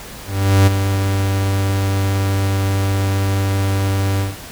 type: tone with ADSR envelope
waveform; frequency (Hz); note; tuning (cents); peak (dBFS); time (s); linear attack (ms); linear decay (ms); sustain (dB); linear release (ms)
45% pulse; 97.6; G2; -7; -7; 0.25-4.37; 420; 16; -8; 170
effects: pink hiss -34 dBFS RMS until 4.51 s